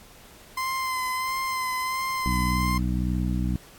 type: tone with vibrato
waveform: 30% pulse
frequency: 1035 Hz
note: C6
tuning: 19 cents flat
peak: -23 dBFS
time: 0.57-2.78 s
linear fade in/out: 5 ms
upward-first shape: sine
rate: 1.5 Hz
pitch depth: 26 cents each way
type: harmonic tone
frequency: 61.74 Hz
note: B1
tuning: in tune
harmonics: 1 / 2 / 3 / 4 / 5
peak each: -26 / -30 / -28 / -33 / -35 dBFS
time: 2.26-3.56 s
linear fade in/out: 0 ms
effects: pink hiss -50 dBFS RMS until 3.78 s + AAC 64 kbps